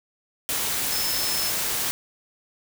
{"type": "tone in noise", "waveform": "sine", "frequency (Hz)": 5250, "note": "E8", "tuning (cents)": -8, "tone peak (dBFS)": -28, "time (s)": [0.92, 1.5], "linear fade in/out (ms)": 0, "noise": "white", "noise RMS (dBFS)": -26, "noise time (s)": [0.49, 1.91], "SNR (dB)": -5, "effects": []}